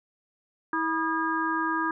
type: tone cluster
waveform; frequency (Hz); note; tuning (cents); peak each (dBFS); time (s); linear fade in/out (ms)
sine; 323.2 / 973 / 1225 / 1626; E4 / B5 / D#6 / G#6; -34 / -26 / -27 / -37; -30; 0.73-1.91; 2
effects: none